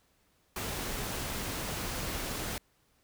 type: noise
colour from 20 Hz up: pink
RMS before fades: -36 dBFS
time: 0.56-2.58 s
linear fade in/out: 2 ms
effects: pink hiss -70 dBFS RMS until 3.03 s

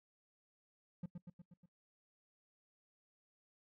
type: tone with echo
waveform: triangle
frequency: 175.5 Hz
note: F3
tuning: 9 cents sharp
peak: -38 dBFS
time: 1.03-1.06 s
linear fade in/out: 5 ms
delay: 120 ms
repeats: 5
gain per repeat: -4 dB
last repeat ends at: 1.66 s
effects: noise-tail reverb RT60 0.1 s tail -22 dB re dry

